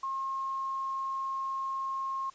sine tone, 1074 Hz, C6, 45 cents sharp, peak -31 dBFS, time 0.03-2.3 s, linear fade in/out 5 ms, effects white hiss -58 dBFS RMS until 2.34 s + resampled to 16000 Hz

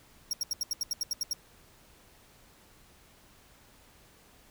40% pulse tone bursts, 5588 Hz, F8, in tune, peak -27 dBFS, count 11, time 0.31-1.332 s, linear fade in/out 2 ms, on 22 ms, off 78 ms, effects pink hiss -59 dBFS RMS until 4.5 s

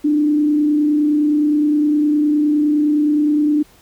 sine tone with frequency modulation, 298 Hz, D4, 25 cents sharp, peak -12 dBFS, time 0.04-3.63 s, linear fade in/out 10 ms, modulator 29.7 Hz, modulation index 0.3, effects pink hiss -50 dBFS RMS until 3.81 s

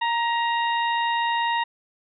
harmonic tone with a mistuned harmonic, 932.3 Hz, A#5, in tune, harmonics 1 / 2 / 3 / 4, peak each -22 / -28 / -32 / -34 dBFS, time 0.01-1.64 s, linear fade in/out 10 ms, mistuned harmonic 2, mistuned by +27 cents, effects none

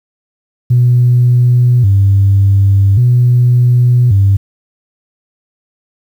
sine tone with vibrato, 110 Hz, A2, in tune, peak -4 dBFS, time 0.7-4.37 s, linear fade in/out 10 ms, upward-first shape square, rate 0.44 Hz, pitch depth 190 cents each way, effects tanh soft clip ceiling -1 dBFS + 7-bit

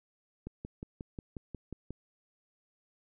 click train, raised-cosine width 3 ms, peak -27 dBFS, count 9, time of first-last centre 0.47-1.906 s, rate 5.57 Hz, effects none

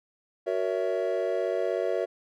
triangle chord, F# dominant seventh, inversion none, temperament equal with one note detuned, 370 / 466.2 / 562.4 / 659.3 Hz, F#4 / A#4 / C#5 / E5, 0 / 0 / +25 / 0 cents, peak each -29 dBFS, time 0.46-2.06 s, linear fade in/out 20 ms, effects none

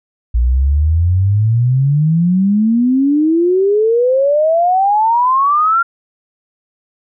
sine exponential sweep, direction up, 57.2 to 1398 Hz, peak -9 dBFS, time 0.34-5.83 s, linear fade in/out 10 ms, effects none

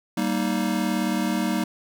square chord, Eb major, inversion first, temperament just, 194.45 / 233.3 / 311.1 Hz, G3 / Bb3 / Eb4, -14 / +2 / 0 cents, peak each -27 / -27 / -28 dBFS, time 0.17-1.64 s, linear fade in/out 5 ms, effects none

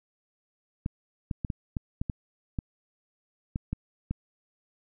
clicks, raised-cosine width 5 ms, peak -17 dBFS, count 11, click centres 0.861 / 1.312 / 1.448 / 1.502 / 1.768 / 2.015 / 2.098 / 2.588 / 3.559 / 3.73 / 4.11 s, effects none

